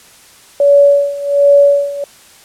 sine tone with tremolo, 568 Hz, C#5, 42 cents sharp, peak -3 dBFS, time 0.6-2.04 s, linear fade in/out 2 ms, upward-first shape sine, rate 1.3 Hz, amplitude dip 85%, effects white hiss -42 dBFS RMS until 2.44 s + low-pass 11000 Hz 12 dB/octave

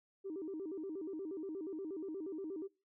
sine tone with vibrato, 349.2 Hz, F4, in tune, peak -39 dBFS, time 0.24-2.68 s, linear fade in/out 20 ms, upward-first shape square, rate 8.4 Hz, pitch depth 190 cents each way, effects noise-tail reverb RT60 0.3 s tail -23 dB re dry + tanh soft clip ceiling -35 dBFS

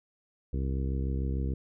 harmonic tone, 66.7 Hz, C2, 34 cents sharp, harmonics 1 / 2 / 3 / 4 / 5 / 6 / 7, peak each -29 / -35 / -39 / -41 / -43 / -45 / -46 dBFS, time 0.53-1.54 s, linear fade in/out 5 ms, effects none

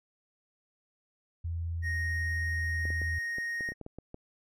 sine tone with pitch glide, 83.9 to 82.79 Hz, E2 to E2, +31 to +8 cents, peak -31 dBFS, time 1.44-3.19 s, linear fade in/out 10 ms, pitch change -23 cents, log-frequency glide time 2.05-2.99 s
triangle tone, 1864.7 Hz, A#6, in tune, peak -30 dBFS, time 1.82-3.74 s, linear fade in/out 50 ms
clicks, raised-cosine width 2 ms, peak -29 dBFS, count 11, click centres 2.854 / 2.904 / 3.017 / 3.384 / 3.608 / 3.689 / 3.72 / 3.813 / 3.864 / 3.986 / 4.144 s
effects none

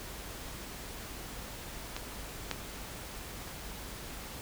clicks, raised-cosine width 0.2 ms, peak -19 / -15 dBFS, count 2, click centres 1.965 / 2.513 s, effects added 52 Hz sine -50 dBFS peak until 4.41 s + pink hiss -44 dBFS RMS until 4.41 s

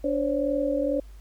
sine tone cluster, 290.1 / 527 / 569 Hz, D4 / C5 / C#5, -21 / +12 / +45 cents, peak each -27 dBFS, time 0.04-1 s, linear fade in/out 5 ms, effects added 50 Hz sine -42 dBFS peak until 1.2 s + pink hiss -60 dBFS RMS until 1.2 s

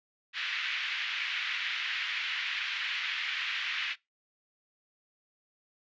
pink band-pass noise, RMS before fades -34 dBFS, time 0.33-3.96 s, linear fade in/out 50 ms, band 1800 to 3300 Hz, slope 24 dB/octave, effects noise-tail reverb RT60 0.2 s tail -22 dB re dry + resampled to 16000 Hz

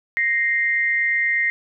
sine tone pair together, 1864.7 / 2093 Hz, A#6 / C7, 0 / 0 cents, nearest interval major second, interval 200 cents, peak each -20 dBFS, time 0.17-1.5 s, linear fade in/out 0 ms, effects none

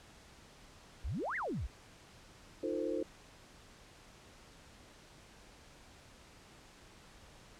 sine exponential two-way sweep, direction up then down, 46.25 to 2167 to 46.25 Hz, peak -35 dBFS, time 1.04-1.67 s, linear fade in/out 10 ms, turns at 1.36 s
sine chord, F dominant seventh, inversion third, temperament equal with one note detuned, 311.1 / 349.2 / 447.9 / 523.3 Hz, Eb4 / F4 / A4 / C5, 0 / 0 / +31 / 0 cents, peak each -39 dBFS, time 2.63-3.03 s, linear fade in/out 5 ms
effects pink hiss -58 dBFS RMS until 7.59 s + low-pass 8000 Hz 12 dB/octave

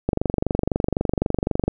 click train, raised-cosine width 2 ms, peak -6 dBFS, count 39, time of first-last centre 0.09-1.68 s, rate 23.9 Hz, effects none

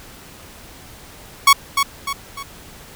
sawtooth tone with echo, 1112 Hz, C#6, 5 cents sharp, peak -3 dBFS, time 1.47-1.53 s, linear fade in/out 5 ms, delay 300 ms, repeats 3, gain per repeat -7 dB, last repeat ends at 2.43 s, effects pink hiss -41 dBFS RMS until 2.95 s

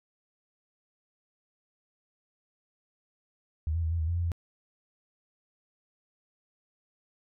sine tone with pitch steps, 78 / 83.8 / 80.4 / 84.3 / 79.1 / 85.6 / 86.5 / 84.9 Hz, D#2 / E2 / E2 / E2 / D#2 / F2 / F2 / F2, +5 / +29 / -43 / +39 / +29 / -34 / -16 / -48 cents, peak -26 dBFS, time 3.67-4.318 s, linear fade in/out 0 ms, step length 81 ms, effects none

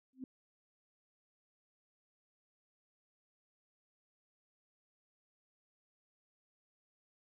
sine tone with exponential growth, 260 Hz, C4, 11 cents flat, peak -37 dBFS, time 0.13-0.24 s, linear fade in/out 2 ms, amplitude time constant 23 ms, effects none

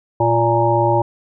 harmonic tone with a mistuned harmonic, 116.2 Hz, A#2, 5 cents flat, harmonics 1 / 3 / 5 / 7 / 8, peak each -19 / -19 / -19 / -19 / -19 dBFS, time 0.2-1.02 s, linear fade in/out 5 ms, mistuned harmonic 7, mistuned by +41 cents, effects none

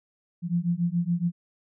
sine beating tone pair, 169.3 / 176.4 Hz, E3 / F3, +46 / +18 cents, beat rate 7.1 Hz, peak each -26 dBFS, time 0.42-1.32 s, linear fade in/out 50 ms, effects none

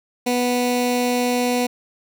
15% pulse tone with notch filter, 246.1 Hz, B3, 6 cents flat, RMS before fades -20 dBFS, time 0.26-1.67 s, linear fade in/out 10 ms, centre 1200 Hz, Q 1.5, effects none

